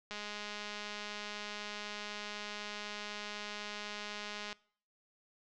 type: click train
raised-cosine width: 0.2 ms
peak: -25 dBFS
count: 920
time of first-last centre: 0.11-4.528 s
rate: 208 Hz
effects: noise-tail reverb RT60 0.5 s tail -22 dB re dry + low-pass 6000 Hz 12 dB/octave